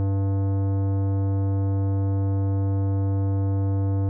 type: tone with tanh clipping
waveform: sine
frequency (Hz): 97.8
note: G2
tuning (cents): -4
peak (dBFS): -22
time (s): 0-4.09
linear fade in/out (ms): 0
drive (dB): 15
effects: none